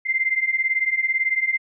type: beating tone pair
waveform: sine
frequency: 2075 / 2093 Hz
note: C7 / C7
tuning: -15 / 0 cents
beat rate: 18 Hz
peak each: -23 / -21 dBFS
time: 0.05-1.58 s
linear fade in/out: 20 ms
effects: none